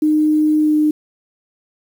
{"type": "tone with pitch glide", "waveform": "sine", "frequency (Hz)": [306.2, 303.9], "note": ["D#4", "D#4"], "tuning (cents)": [-28, -41], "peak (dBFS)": -11, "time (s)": [0.02, 0.91], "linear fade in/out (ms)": 5, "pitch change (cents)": -13, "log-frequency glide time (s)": [0.59, 0.75], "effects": ["7-bit"]}